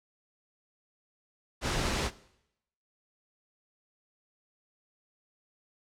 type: noise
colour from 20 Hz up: pink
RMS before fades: -30 dBFS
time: 1.61-2.11 s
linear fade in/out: 50 ms
effects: noise-tail reverb RT60 0.8 s tail -19 dB re dry + low-pass 7000 Hz 12 dB/octave